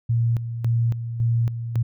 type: tone with tremolo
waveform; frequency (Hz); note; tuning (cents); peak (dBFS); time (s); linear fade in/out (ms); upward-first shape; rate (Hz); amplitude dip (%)
sine; 116.54; A#2; 0; -17; 0.09-1.83; 10; square; 1.8; 65
effects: none